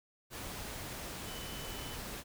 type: tone in noise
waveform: sine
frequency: 3008 Hz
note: F#7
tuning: 28 cents sharp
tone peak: -50 dBFS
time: 1.25-1.98 s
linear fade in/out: 50 ms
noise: pink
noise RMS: -43 dBFS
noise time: 0.3-2.24 s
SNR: -10 dB
effects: none